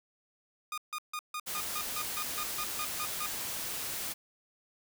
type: tone bursts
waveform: sawtooth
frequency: 1225 Hz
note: D#6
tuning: 27 cents flat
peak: -31 dBFS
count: 13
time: 0.72-3.261 s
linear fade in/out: 2 ms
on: 57 ms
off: 150 ms
type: noise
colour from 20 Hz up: white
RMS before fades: -37 dBFS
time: 1.46-4.14 s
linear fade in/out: 20 ms
effects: none